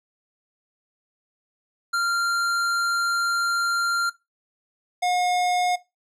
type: tone pair in turn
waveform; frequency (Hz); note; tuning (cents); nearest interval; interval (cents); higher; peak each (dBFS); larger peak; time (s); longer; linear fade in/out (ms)
square; 1387 / 719.6; F6 / F#5; -12 / -48; major seventh; 1136; first; -21; neither; 1.93-4.1 / 5.02-5.76; first; 10
effects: noise-tail reverb RT60 0.2 s tail -17 dB re dry + low-pass 9000 Hz 12 dB/octave